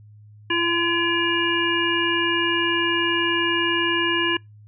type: harmonic tone with a mistuned harmonic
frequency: 340 Hz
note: F4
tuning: 46 cents flat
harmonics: 1 / 3 / 5 / 7 / 8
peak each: -24 / -27 / -24 / -29 / -24 dBFS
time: 0.5-4.37 s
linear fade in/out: 5 ms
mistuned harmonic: 8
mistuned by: +81 cents
effects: noise-tail reverb RT60 0.2 s tail -26 dB re dry + added 105 Hz sine -44 dBFS peak until 4.67 s